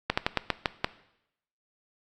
slowing click train, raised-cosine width 0.3 ms, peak -7 dBFS, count 7, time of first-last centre 0.1-0.845 s, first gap 75 ms, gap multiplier 1.2, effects noise-tail reverb RT60 0.8 s tail -17 dB re dry + Opus 48 kbps

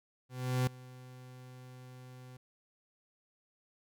40% pulse tone with ADSR envelope, 127 Hz, B2, 49 cents sharp, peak -26 dBFS, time 0.29-2.37 s, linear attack 380 ms, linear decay 5 ms, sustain -22 dB, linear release 4 ms, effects none

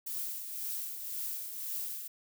violet noise with tremolo, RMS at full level -36 dBFS, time 0.06-2.08 s, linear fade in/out 10 ms, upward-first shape triangle, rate 1.9 Hz, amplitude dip 55%, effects none

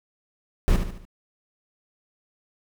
brown noise with echo, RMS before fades -17 dBFS, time 0.68-0.76 s, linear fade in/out 0 ms, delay 73 ms, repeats 4, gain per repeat -7 dB, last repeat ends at 1.052 s, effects none

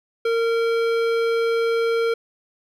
triangle tone with hard clipping, 460 Hz, A#4, 23 cents flat, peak -20 dBFS, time 0.25-2.14 s, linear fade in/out 5 ms, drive 18 dB, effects none

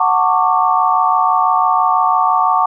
sine chord, D major seventh, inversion first, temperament equal with one note detuned, 740 / 895.9 / 1108.7 / 1174.7 Hz, F#5 / A5 / C#6 / D6, 0 / +31 / 0 / 0 cents, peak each -16 dBFS, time 0-2.66 s, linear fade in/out 5 ms, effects none

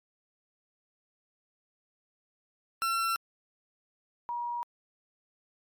40% pulse / sine tone pair in turn, 1351 / 955.3 Hz, E6 / A#5, +42 / +42 cents, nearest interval tritone, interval 600 cents, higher first, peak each -26 / -31 dBFS, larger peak first, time 2.82-3.16 / 4.29-4.63 s, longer neither, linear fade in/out 0 ms, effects MP3 96 kbps

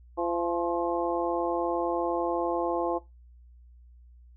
harmonic tone with a mistuned harmonic, 171.4 Hz, F3, 32 cents flat, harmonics 2 / 3 / 4 / 5 / 6, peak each -30 / -32 / -33 / -34 / -35 dBFS, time 0.17-2.99 s, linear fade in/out 20 ms, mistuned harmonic 6, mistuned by +54 cents, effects noise-tail reverb RT60 0.2 s tail -17 dB re dry + added 60 Hz sine -50 dBFS peak until 4.36 s

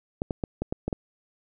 clicks, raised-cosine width 2 ms, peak -14 dBFS, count 7, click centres 0.219 / 0.308 / 0.438 / 0.62 / 0.725 / 0.88 / 0.928 s, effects none

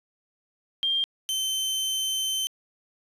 sine / sawtooth tone pair in turn, 3191 / 3088 Hz, G7 / G7, +30 / -27 cents, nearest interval minor second, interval 57 cents, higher first, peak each -22 dBFS, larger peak neither, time 0.83-1.04 / 1.29-2.47 s, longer second, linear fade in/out 0 ms, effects resampled to 32000 Hz + 9-bit

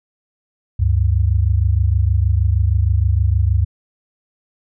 sine tone pair together, 71.6 / 98 Hz, D2 / G2, -43 / 0 cents, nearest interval perfect fourth, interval 543 cents, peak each -15 dBFS, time 0.79-3.65 s, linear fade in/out 10 ms, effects none

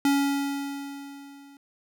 square tone with level ramp, 280 Hz, C#4, 18 cents sharp, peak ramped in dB -19 to -49 dBFS, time 0.05-1.57 s, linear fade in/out 2 ms, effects none

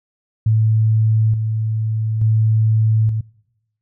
sine tone with tremolo, 110 Hz, A2, in tune, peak -11 dBFS, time 0.46-3.21 s, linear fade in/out 5 ms, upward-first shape square, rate 0.57 Hz, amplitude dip 45%, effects noise-tail reverb RT60 1.0 s tail -26 dB re dry

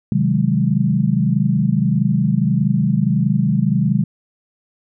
sine chord, Ab dominant seventh, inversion first, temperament equal with one note detuned, 130.81 / 155.56 / 186.07 / 207.7 Hz, C3 / Eb3 / Gb3 / Ab3, 0 / 0 / +10 / 0 cents, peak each -19 dBFS, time 0.12-4.04 s, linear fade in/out 2 ms, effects none

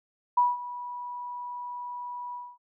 sine tone with ADSR envelope, 977 Hz, B5, 19 cents flat, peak -17 dBFS, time 0.37-2.58 s, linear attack 8 ms, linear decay 190 ms, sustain -17 dB, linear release 240 ms, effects none

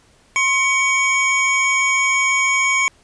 square tone pair together, 1063.3 / 2253 Hz, C6 / C#7, +28 / +28 cents, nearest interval octave + minor second, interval 1300 cents, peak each -22 / -16 dBFS, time 0.36-2.88 s, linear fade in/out 0 ms, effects pink hiss -54 dBFS RMS until 3.03 s + resampled to 22050 Hz

